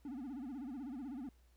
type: tone with vibrato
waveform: triangle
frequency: 264.2 Hz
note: C4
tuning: 17 cents sharp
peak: -40 dBFS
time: 0.05-1.29 s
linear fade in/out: 2 ms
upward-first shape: sine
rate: 16 Hz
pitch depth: 200 cents each way
effects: added 60 Hz sine -64 dBFS peak until 1.56 s + pink hiss -75 dBFS RMS until 1.56 s